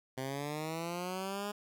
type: linear sweep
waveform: 10% pulse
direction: up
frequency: 129.2 to 207.7 Hz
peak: -28 dBFS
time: 0.17-1.52 s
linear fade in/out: 10 ms
effects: none